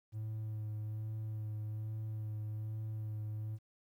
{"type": "tone with vibrato", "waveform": "triangle", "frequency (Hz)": 108.1, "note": "A2", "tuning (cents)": -30, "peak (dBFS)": -35, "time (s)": [0.12, 3.59], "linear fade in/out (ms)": 50, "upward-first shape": "sine", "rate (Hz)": 1.2, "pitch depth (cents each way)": 18, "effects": ["tanh soft clip ceiling -31 dBFS", "12-bit"]}